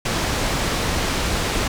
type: low-pass noise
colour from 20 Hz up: pink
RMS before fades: -22 dBFS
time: 0.05-1.68 s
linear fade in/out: 5 ms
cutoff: 7200 Hz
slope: 12 dB/octave
effects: none